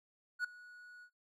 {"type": "tone with ADSR envelope", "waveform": "triangle", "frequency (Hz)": 1463, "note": "F#6", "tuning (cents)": -20, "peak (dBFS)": -29, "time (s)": [0.39, 1.1], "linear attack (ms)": 53, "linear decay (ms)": 5, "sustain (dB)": -22, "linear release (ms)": 72, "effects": ["noise-tail reverb RT60 0.2 s tail -24 dB re dry"]}